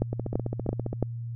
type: two click trains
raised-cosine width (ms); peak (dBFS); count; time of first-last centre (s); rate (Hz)
2; -11 / -17; 4 / 13; 0.02-1.027 / 0.13-0.93; 2.98 / 15
effects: added 117 Hz sine -32 dBFS peak until 1.35 s